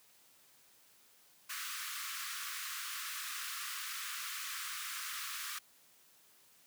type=high-pass noise; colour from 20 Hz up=pink; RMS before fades=-42 dBFS; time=1.49-5.59 s; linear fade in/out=10 ms; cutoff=1100 Hz; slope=96 dB/octave; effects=white hiss -65 dBFS RMS until 6.66 s + high-pass 100 Hz 12 dB/octave